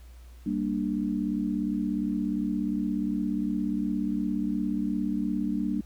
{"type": "chord", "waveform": "sine", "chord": "G minor", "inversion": "none", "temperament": "equal with one note detuned", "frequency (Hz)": [196, 233.1, 295.9], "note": ["G3", "Bb3", "D4"], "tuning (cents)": [0, 0, 13], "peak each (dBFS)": -30, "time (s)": [0.46, 5.81], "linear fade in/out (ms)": 5, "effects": ["added 60 Hz sine -45 dBFS peak until 5.85 s", "pink hiss -60 dBFS RMS until 5.85 s"]}